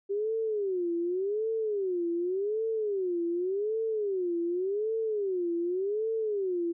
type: tone with vibrato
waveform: sine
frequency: 390 Hz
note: G4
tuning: 9 cents flat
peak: -27 dBFS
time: 0.09-6.73 s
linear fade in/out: 20 ms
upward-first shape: sine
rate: 0.87 Hz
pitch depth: 240 cents each way
effects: none